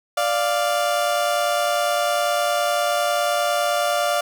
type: tone pair together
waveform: 30% pulse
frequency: 587.3 / 697.2 Hz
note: D5 / F5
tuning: 0 / -3 cents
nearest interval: minor third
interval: 297 cents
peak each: -19 dBFS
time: 0.17-4.21 s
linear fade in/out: 5 ms
effects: none